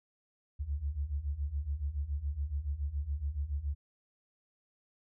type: beating tone pair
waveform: sine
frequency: 67.7 / 74.8 Hz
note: C#2 / D2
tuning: -40 / +32 cents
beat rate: 7.1 Hz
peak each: -37 / -34 dBFS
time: 0.59-3.75 s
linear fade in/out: 20 ms
effects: none